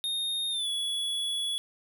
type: tone with pitch glide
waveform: square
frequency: 3693 to 3386 Hz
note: A#7 to G#7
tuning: -17 to +33 cents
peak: -29 dBFS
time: 0.04-1.58 s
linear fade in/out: 0 ms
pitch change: -150 cents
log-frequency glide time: 0.5-0.69 s
effects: none